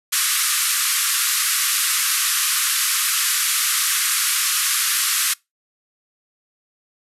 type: band-pass noise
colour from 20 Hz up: white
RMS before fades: -20 dBFS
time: 0.12-5.34 s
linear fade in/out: 10 ms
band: 1100 to 13000 Hz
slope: 96 dB/octave
effects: noise-tail reverb RT60 0.2 s tail -24 dB re dry